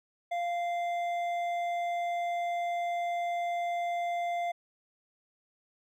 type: tone with hard clipping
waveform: triangle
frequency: 695 Hz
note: F5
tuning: 9 cents flat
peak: -31 dBFS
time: 0.31-4.52 s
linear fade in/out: 10 ms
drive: 11 dB
effects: none